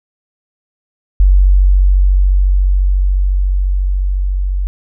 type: tone with level ramp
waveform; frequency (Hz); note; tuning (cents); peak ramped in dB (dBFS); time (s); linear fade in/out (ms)
sine; 47.05; F#1; +30; -4 to -13; 1.2-4.67; 0
effects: none